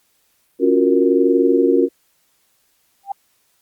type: chord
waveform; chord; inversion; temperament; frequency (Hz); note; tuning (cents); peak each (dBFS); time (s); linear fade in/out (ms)
sine; Gb major seventh; second; equal; 277.2 / 349.2 / 370 / 466.2; Db4 / F4 / Gb4 / Bb4; 0 / 0 / 0 / 0; -17; 0.59-1.89; 50
type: tone with exponential growth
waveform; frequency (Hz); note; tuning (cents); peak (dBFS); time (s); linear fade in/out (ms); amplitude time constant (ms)
sine; 793; G5; +20; -17; 3.03-3.12; 5; 18
effects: white hiss -62 dBFS RMS until 3.61 s + Opus 48 kbps